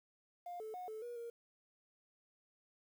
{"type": "tone with pitch steps", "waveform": "triangle", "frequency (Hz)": [705, 435.9, 728, 435.5, 480.6, 468.4], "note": ["F5", "A4", "F#5", "A4", "B4", "A#4"], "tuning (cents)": [16, -16, -28, -18, -47, 8], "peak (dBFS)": -40, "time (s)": [0.46, 1.3], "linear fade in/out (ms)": 5, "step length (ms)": 140, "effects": ["tanh soft clip ceiling -40 dBFS", "11-bit"]}